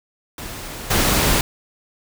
pink noise with level steps, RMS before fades -32 / -17 dBFS, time 0.38-1.41 s, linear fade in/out 2 ms, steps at 0.9 s, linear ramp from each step 10 ms, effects none

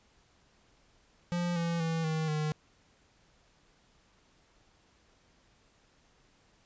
square tone with pitch steps, 174.61 / 168.95 / 163.48 / 158.19 / 153.06 Hz, F3 / E3 / E3 / D#3 / D#3, 0 / +43 / -14 / +29 / -28 cents, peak -30 dBFS, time 1.32-2.52 s, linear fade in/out 0 ms, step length 240 ms, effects pink hiss -66 dBFS RMS until 6.65 s + resampled to 16000 Hz

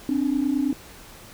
sine tone pair together, 264.4 / 293.8 Hz, C4 / D4, +18 / +1 cents, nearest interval major second, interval 183 cents, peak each -22 dBFS, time 0.09-0.73 s, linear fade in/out 2 ms, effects tanh soft clip ceiling -14 dBFS + pink hiss -45 dBFS RMS until 1.33 s

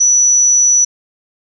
sine tone, 5920 Hz, F#8, in tune, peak -7 dBFS, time 0-0.85 s, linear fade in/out 10 ms, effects none

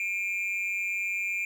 triangle tone with amplitude modulation, 2385 Hz, D7, 26 cents sharp, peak -23 dBFS, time 0-1.45 s, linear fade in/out 2 ms, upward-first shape sine, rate 192 Hz, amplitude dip 70%, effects none

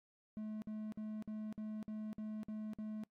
triangle tone bursts, 215.1 Hz, A3, 39 cents flat, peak -39 dBFS, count 9, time 0.37-3.036 s, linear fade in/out 0 ms, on 250 ms, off 52 ms, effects noise-tail reverb RT60 0.1 s tail -23 dB re dry + AAC 48 kbps

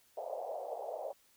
white band-pass noise, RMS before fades -41 dBFS, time 0.17-1.13 s, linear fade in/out 5 ms, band 500 to 730 Hz, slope 48 dB/octave, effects white hiss -68 dBFS RMS until 1.36 s

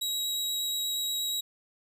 sawtooth tone with vibrato, 3846 Hz, B7, 47 cents flat, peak -26 dBFS, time 0.01-1.41 s, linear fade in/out 10 ms, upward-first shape triangle, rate 8.4 Hz, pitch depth 11 cents each way, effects none

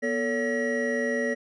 triangle tone cluster, 243.3 / 445.3 / 567 / 1913 Hz, B3 / A4 / C#5 / A#6, -26 / +21 / +39 / +44 cents, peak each -28 dBFS, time 0.02-1.35 s, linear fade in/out 20 ms, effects resampled to 22050 Hz

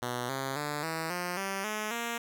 5% pulse tone with pitch steps, 122.7 / 134.58 / 147.61 / 161.9 / 177.58 / 194.77 / 213.6 / 234.3 Hz, B2 / C3 / D3 / E3 / F3 / G3 / G#3 / A#3, -11 / +49 / +9 / -31 / +29 / -11 / +49 / +9 cents, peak -21 dBFS, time 0.02-2.18 s, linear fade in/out 5 ms, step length 270 ms, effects none

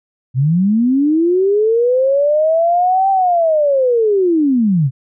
sine linear two-way sweep, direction up then down, 121.2 to 784 to 121.2 Hz, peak -10 dBFS, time 0.34-4.91 s, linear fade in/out 50 ms, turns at 3.1 s, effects none

